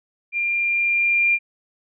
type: tone with level ramp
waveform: sine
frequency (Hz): 2392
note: D7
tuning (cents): +31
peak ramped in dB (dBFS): -20 to -14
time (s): 0.32-1.39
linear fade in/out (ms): 50
effects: none